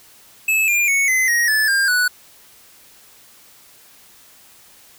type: tone with pitch steps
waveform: square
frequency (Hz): 2603 / 2401 / 2214 / 2042 / 1883.6 / 1737.3 / 1602.3 / 1477.9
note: E7 / D7 / C#7 / C7 / A#6 / A6 / G6 / F#6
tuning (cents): -22 / +38 / -3 / -43 / +18 / -22 / +37 / -2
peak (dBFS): -15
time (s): 0.48-2.08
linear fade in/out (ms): 5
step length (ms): 200
effects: white hiss -48 dBFS RMS until 4.98 s